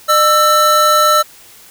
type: tone pair together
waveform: square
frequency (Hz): 604.6 / 1324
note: D#5 / E6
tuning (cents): -50 / +7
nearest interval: octave + major second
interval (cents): 1357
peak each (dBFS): -15 / -10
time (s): 0.08-1.23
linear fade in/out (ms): 20
effects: white hiss -41 dBFS RMS until 1.7 s